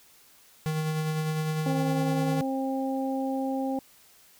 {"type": "tone with tremolo", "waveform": "square", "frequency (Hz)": 156.2, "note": "D#3", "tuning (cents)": 7, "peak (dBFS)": -26, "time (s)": [0.66, 2.41], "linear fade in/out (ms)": 0, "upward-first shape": "sine", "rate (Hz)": 9.9, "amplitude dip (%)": 30}
{"type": "harmonic tone", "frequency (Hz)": 266.8, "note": "C4", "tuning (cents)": 34, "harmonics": [1, 2, 3], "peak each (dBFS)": [-28, -33, -34], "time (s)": [1.66, 3.79], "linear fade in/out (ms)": 2}
{"effects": ["white hiss -57 dBFS RMS until 4.39 s"]}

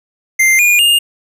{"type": "tone with pitch steps", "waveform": "square", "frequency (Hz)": [2093, 2432, 2826], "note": ["C7", "D#7", "F7"], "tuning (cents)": [0, -40, 20], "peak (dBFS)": -8, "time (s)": [0.39, 0.99], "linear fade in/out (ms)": 10, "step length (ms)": 200, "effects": []}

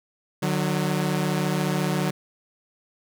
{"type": "tone pair together", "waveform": "sawtooth", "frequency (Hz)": [150.6, 185], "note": ["D3", "F#3"], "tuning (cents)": [44, 0], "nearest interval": "major third", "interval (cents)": 356, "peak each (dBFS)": -21, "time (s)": [0.42, 2.11], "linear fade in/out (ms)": 10, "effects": []}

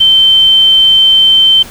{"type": "tone", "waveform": "sine", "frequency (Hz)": 3100, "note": "G7", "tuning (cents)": -20, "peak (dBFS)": -3, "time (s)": [0, 1.63], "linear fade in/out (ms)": 10, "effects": ["pink hiss -31 dBFS RMS until 1.7 s"]}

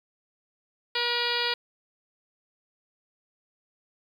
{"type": "harmonic tone", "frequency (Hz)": 479.4, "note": "A#4", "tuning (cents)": 48, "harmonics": [1, 2, 3, 4, 5, 6, 7, 8, 9, 10], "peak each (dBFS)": [-34, -34, -34, -34, -34, -34, -34, -34, -34, -34], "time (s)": [0.95, 1.54], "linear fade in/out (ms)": 5, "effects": ["9-bit"]}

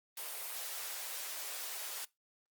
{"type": "high-pass noise", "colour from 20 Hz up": "white", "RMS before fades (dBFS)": -42, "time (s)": [0.17, 2.05], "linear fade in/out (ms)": 5, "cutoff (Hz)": 450, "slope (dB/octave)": 24, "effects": ["noise-tail reverb RT60 0.2 s tail -22 dB re dry", "Opus 32 kbps"]}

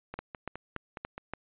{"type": "two click trains", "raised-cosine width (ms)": 0.5, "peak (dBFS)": [-20, -24], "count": [5, 6], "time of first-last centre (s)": [[0.19, 1.336], [0.14, 1.18]], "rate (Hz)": [3.49, 4.81], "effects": ["resampled to 8000 Hz"]}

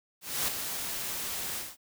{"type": "noise with ADSR envelope", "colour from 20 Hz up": "white", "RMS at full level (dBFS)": -28, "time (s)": [0.21, 1.77], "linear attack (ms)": 270, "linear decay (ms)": 5, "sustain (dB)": -7, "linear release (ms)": 210, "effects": []}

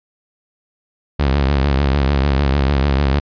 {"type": "tone with vibrato", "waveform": "sawtooth", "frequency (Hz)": 69.3, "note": "C#2", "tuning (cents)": 0, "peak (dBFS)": -9, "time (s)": [1.19, 3.2], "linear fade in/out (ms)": 10, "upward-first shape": "sine", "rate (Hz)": 6.7, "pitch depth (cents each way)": 95, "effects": ["resampled to 11025 Hz"]}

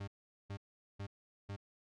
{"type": "tone bursts", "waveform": "40% pulse", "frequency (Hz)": 100, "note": "G2", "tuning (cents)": 35, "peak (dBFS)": -40, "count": 4, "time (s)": [0, 1.564], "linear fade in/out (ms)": 10, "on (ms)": 76, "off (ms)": 420, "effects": ["low-pass 5000 Hz 12 dB/octave"]}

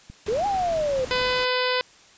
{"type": "click train", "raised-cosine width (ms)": 5, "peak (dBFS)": -28, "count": 6, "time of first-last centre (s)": [0.1, 1.216], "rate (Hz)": 4.48}
{"type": "noise", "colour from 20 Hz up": "pink", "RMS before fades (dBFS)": -37, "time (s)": [0.26, 1.45], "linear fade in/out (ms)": 5}
{"type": "exponential two-way sweep", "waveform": "sine", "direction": "up then down", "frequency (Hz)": [399.5, 830.6, 502], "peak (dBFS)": -21, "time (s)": [0.28, 1.05], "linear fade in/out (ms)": 5, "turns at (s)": 0.46}
{"type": "harmonic tone", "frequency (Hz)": 503, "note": "B4", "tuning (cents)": 32, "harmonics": [1, 2, 3, 4, 5, 6, 7, 8, 9, 10], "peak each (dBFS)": [-25, -28, -30, -31, -32, -33, -33, -34, -35, -35], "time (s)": [1.11, 1.81], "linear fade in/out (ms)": 0}
{"effects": ["white hiss -52 dBFS RMS until 2.17 s", "resampled to 16000 Hz"]}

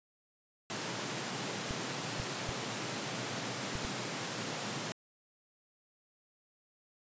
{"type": "high-pass noise", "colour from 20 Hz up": "pink", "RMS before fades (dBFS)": -38, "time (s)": [0.7, 4.92], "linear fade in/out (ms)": 0, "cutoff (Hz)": 110, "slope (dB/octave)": 96}
{"type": "clicks", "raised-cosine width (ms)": 5, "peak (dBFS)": -27, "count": 5, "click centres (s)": [1.709, 2.2, 2.491, 3.754, 3.85]}
{"effects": ["resampled to 16000 Hz"]}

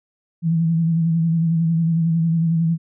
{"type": "tone with vibrato", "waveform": "sine", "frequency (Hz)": 164.8, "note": "E3", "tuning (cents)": 0, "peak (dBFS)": -15, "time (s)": [0.42, 2.78], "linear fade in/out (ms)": 50, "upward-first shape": "sine", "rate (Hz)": 11, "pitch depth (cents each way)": 40, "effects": []}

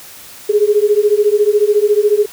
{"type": "beating tone pair", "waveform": "sine", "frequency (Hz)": [410, 424], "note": ["G#4", "G#4"], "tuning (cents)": [-22, 36], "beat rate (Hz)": 14, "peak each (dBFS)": -12, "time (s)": [0.49, 2.26], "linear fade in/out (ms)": 10, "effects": ["white hiss -36 dBFS RMS until 2.32 s"]}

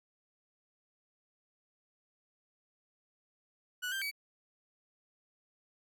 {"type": "tone with pitch steps", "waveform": "30% pulse", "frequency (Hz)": [1475, 1577, 2275], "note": ["F#6", "G6", "C#7"], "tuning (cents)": [-6, 10, 44], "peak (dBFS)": -32, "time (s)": [3.82, 4.114], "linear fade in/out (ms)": 20, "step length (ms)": 98, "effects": []}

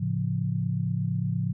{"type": "chord", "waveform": "sine", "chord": "A augmented", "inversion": "none", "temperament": "equal", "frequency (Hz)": [110, 138.59, 174.61], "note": ["A2", "C#3", "E#3"], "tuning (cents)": [0, 0, 0], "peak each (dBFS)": -29, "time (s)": [0, 1.53], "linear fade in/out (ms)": 10, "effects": []}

